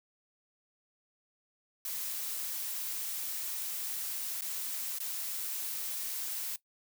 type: noise with dropouts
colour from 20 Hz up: blue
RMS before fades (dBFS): -37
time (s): 1.85-6.56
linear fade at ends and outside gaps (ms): 2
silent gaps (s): 4.41-4.42 / 4.986-5.002
effects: noise-tail reverb RT60 0.1 s tail -18 dB re dry